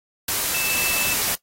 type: tone in noise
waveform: sine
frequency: 2637 Hz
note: E7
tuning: in tune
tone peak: -25 dBFS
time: 0.54-1.14 s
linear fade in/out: 5 ms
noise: white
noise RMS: -23 dBFS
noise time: 0.28-1.35 s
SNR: -5 dB
effects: noise-tail reverb RT60 0.1 s tail -17 dB re dry + AAC 48 kbps